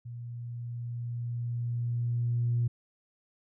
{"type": "tone with level ramp", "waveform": "sine", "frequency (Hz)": 119.3, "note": "A#2", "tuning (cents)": 41, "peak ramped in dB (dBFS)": [-38, -23], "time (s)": [0.05, 2.68], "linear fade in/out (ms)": 10, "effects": ["tanh soft clip ceiling -20 dBFS"]}